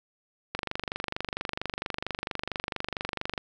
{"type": "click train", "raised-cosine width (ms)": 0.3, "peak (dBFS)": -14, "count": 70, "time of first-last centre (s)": [0.55, 3.378], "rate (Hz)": 24.4, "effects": []}